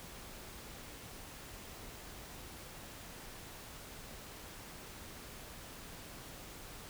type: silence
effects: pink hiss -50 dBFS RMS until 6.89 s